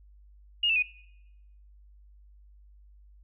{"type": "tone with pitch steps", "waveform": "sine", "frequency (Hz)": [2851, 2660, 2482], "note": ["F7", "E7", "D#7"], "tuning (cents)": [35, 15, -5], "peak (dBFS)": -22, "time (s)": [0.63, 0.825], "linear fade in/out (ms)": 5, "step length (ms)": 65, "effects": ["noise-tail reverb RT60 0.9 s tail -23 dB re dry", "added 50 Hz sine -52 dBFS peak until 3.23 s"]}